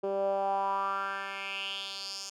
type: tone with band-pass filter sweep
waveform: 10% pulse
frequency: 196 Hz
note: G3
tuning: in tune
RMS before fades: -33 dBFS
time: 0.03-2.3 s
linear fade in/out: 10 ms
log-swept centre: 450 to 6100 Hz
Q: 4.3
effects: none